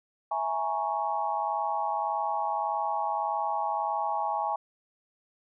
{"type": "chord", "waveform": "sine", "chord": "A# half-diminished seventh", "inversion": "second", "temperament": "equal", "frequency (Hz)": [659.3, 830.6, 932.3, 1108.7], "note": ["E5", "G#5", "A#5", "C#6"], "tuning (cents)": [0, 0, 0, 0], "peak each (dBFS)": [-35, -29, -34, -34], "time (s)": [0.31, 4.56], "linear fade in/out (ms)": 5, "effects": []}